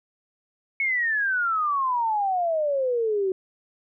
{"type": "exponential sweep", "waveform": "sine", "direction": "down", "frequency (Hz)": [2217, 370], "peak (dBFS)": -21, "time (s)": [0.8, 3.32], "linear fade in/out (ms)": 2, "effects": []}